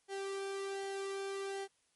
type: tone with flanger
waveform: sawtooth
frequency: 392 Hz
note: G4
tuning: in tune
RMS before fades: -40 dBFS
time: 0.08-1.68 s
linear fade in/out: 50 ms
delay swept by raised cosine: 0.78 to 1.54 ms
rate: 1.3 Hz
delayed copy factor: -0.6
effects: white hiss -75 dBFS RMS until 1.95 s + MP3 48 kbps